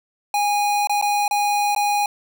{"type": "tone with dropouts", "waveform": "square", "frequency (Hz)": 822, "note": "G#5", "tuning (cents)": -18, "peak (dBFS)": -18, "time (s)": [0.34, 2.06], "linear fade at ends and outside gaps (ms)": 2, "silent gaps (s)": [[0.872, 0.895], [1.014, 1.024], [1.28, 1.31], [1.749, 1.762]], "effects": []}